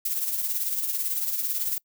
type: noise with tremolo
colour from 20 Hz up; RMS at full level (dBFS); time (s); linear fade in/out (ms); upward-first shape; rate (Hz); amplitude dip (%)
violet; -25; 0.05-1.78; 5; triangle; 18; 60
effects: noise-tail reverb RT60 0.1 s tail -24 dB re dry